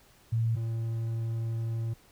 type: tone pair in turn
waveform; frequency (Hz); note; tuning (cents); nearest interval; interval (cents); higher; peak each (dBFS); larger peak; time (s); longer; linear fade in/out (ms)
sine / triangle; 114 / 114; A#2 / A#2; -38 / -38; unison; 0; neither; -24 / -27; first; 0.32-0.56 / 0.56-1.94; second; 10
effects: pink hiss -60 dBFS RMS until 2.11 s